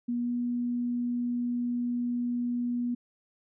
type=tone with pitch glide; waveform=sine; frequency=240.4 to 242.2 Hz; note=B3 to B3; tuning=-46 to -34 cents; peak=-27 dBFS; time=0.08-2.95 s; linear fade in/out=10 ms; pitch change=+12 cents; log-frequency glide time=0.22-0.3 s; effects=none